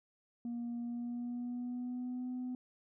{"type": "tone with pitch glide", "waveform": "sine", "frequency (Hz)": [237.5, 251.3], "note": ["A#3", "B3"], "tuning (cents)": [33, 30], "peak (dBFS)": -35, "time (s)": [0.45, 2.55], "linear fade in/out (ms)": 2, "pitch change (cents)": 97, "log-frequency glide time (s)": [0.81, 2.28], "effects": ["tanh soft clip ceiling -35 dBFS"]}